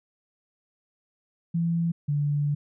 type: tone pair in turn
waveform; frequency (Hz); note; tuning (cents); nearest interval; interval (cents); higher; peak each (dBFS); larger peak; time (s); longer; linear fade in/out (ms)
sine; 168.1 / 145.64; E3 / D3; +34 / -14; major second; 248; first; -22 / -22; neither; 1.54-1.92 / 2.08-2.55; second; 10
effects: none